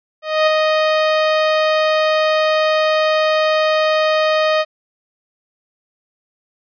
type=tone with ADSR envelope; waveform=sawtooth; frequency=622.3 Hz; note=D#5; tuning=in tune; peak=-6 dBFS; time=0.22-4.65 s; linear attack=250 ms; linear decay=11 ms; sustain=-3 dB; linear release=44 ms; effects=resampled to 11025 Hz